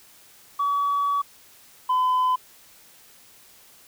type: tone pair in turn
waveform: sine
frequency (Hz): 1137 / 1013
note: C#6 / B5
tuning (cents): +44 / +44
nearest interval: major second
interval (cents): 200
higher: first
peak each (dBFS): -19 / -16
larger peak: second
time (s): 0.59-1.22 / 1.89-2.36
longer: first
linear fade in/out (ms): 10
effects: tanh soft clip ceiling -17 dBFS + white hiss -52 dBFS RMS until 3.87 s